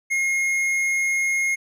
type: tone with tanh clipping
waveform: triangle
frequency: 2148 Hz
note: C7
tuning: 45 cents sharp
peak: -21 dBFS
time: 0.1-1.56 s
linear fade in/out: 20 ms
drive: 14 dB
effects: none